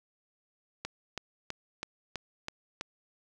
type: click train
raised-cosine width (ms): 0.2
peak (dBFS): -18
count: 7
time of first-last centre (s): 0.85-2.811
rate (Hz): 3.06
effects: none